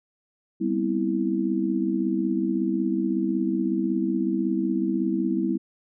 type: chord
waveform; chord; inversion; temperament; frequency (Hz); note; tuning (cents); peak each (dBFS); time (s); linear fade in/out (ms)
sine; C major seventh; second; just; 196.22 / 245.3 / 261.6 / 327; G3 / B3 / C4 / E4; +2 / -12 / 0 / -14; -27 / -29 / -30 / -25; 0.6-5.58; 20
effects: none